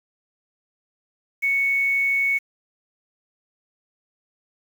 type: tone with quantisation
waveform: sine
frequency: 2217 Hz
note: C#7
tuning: in tune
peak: -18 dBFS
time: 1.42-2.39 s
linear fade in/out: 20 ms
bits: 7
effects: none